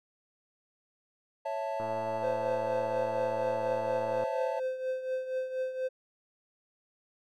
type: chord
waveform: triangle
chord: A major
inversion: first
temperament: equal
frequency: 554.4 / 659.3 / 880 Hz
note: C#5 / E5 / A5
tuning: 0 / 0 / 0 cents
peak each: -34 dBFS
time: 1.45-4.6 s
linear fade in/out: 10 ms
type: click train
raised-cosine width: 1 ms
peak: -27 dBFS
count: 274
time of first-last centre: 1.8-4.237 s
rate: 112 Hz
type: tone with tremolo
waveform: triangle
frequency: 517 Hz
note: C5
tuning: 21 cents flat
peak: -26 dBFS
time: 2.22-5.89 s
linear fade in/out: 20 ms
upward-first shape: triangle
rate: 4.2 Hz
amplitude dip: 70%
effects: none